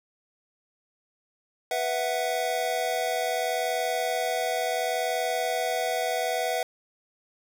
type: chord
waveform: square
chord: B suspended fourth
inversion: none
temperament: equal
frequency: 493.9 / 659.3 / 740 Hz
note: B4 / E5 / F#5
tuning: 0 / 0 / 0 cents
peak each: -32 / -30 / -30 dBFS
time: 1.71-6.63 s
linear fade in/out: 2 ms
effects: none